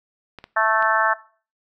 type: clicks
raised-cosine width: 0.3 ms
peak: -21 dBFS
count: 3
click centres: 0.387 / 0.441 / 0.825 s
type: harmonic tone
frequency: 220 Hz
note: A3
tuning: in tune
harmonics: 3 / 4 / 5 / 6 / 7 / 8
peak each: -23 / -23 / -23 / -23 / -23 / -23 dBFS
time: 0.56-1.14 s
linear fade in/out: 10 ms
effects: noise-tail reverb RT60 0.4 s tail -19 dB re dry